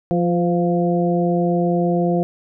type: harmonic tone with a mistuned harmonic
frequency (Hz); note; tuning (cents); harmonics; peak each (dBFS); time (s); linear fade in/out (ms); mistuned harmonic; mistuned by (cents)
174.61; F3; 0; 1 / 2 / 3 / 4; -18 / -21 / -23 / -24; 0.11-2.23; 0; 3; -29
effects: none